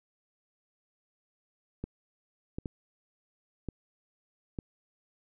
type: clicks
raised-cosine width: 3 ms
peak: -22 dBFS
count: 5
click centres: 1.84 / 2.585 / 2.658 / 3.687 / 4.588 s
effects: none